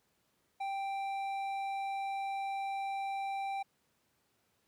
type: tone with hard clipping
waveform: sine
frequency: 785 Hz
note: G5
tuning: 2 cents sharp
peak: -36 dBFS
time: 0.6-3.63 s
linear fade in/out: 10 ms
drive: 8 dB
effects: pink hiss -75 dBFS RMS until 4.67 s + high-pass 100 Hz 12 dB/octave

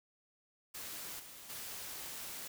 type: noise with level steps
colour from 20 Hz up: white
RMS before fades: -45 / -52 / -45 dBFS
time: 0.74-2.48 s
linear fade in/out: 10 ms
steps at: 1.19 / 1.49 s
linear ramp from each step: 10 ms
effects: none

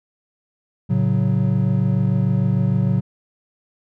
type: chord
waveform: triangle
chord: F# minor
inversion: first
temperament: equal with one note detuned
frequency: 111.86 / 138.59 / 185 Hz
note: A2 / C#3 / F#3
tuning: +29 / 0 / 0 cents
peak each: -18 dBFS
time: 0.89-3.01 s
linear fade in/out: 20 ms
effects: none

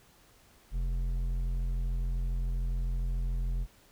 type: tone with hard clipping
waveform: sine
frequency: 43.56 Hz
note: F1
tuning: 4 cents flat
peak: -30 dBFS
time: 0.71-3.67 s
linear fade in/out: 50 ms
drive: 7 dB
effects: pink hiss -61 dBFS RMS until 3.91 s

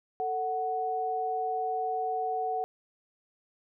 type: tone pair together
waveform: sine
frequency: 444.8 / 742 Hz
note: A4 / F#5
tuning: +19 / +5 cents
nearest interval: major sixth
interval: 886 cents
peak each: -34 / -29 dBFS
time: 0.2-2.64 s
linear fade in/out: 0 ms
effects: none

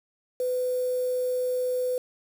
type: tone with quantisation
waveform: sine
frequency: 502 Hz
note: B4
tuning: 28 cents sharp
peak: -24 dBFS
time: 0.4-1.98 s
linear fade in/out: 2 ms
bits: 7
effects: none

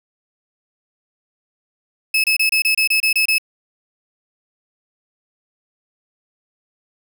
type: tone bursts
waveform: 35% pulse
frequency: 2595 Hz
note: E7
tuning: 28 cents flat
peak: -12 dBFS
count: 10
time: 2.14-3.383 s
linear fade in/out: 5 ms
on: 100 ms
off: 27 ms
effects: none

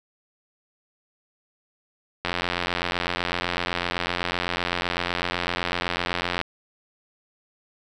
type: click train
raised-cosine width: 0.3 ms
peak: -8 dBFS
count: 367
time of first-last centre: 2.25-6.414 s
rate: 87.9 Hz
effects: none

